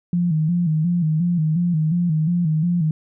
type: tone with vibrato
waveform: sine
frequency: 165.1 Hz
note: E3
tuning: 3 cents sharp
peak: -16 dBFS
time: 0.13-2.91 s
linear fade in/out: 2 ms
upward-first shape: square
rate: 2.8 Hz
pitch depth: 98 cents each way
effects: none